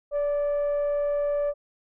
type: tone with frequency modulation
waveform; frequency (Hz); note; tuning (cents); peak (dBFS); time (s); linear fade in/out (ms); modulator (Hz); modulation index
sine; 579; D5; -25; -21; 0.11-1.54; 50; 598; 0.21
effects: tanh soft clip ceiling -20 dBFS